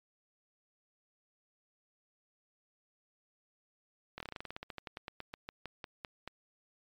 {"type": "slowing click train", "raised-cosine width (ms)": 0.3, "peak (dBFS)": -25, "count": 24, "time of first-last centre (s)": [4.18, 6.276], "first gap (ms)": 23, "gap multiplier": 1.11, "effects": ["MP3 96 kbps"]}